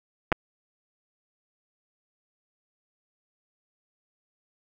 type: clicks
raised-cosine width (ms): 0.5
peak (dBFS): -7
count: 2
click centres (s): 0.319 / 0.325
effects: none